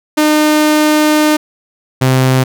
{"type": "tone pair in turn", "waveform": "sawtooth", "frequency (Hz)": [304.2, 130.14], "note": ["D#4", "C3"], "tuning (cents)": [-39, -9], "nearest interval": "octave + minor third", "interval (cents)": 1470, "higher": "first", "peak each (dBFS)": -4, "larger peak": "neither", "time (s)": [[0.17, 1.37], [2.01, 2.44]], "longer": "first", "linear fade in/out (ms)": 10, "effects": []}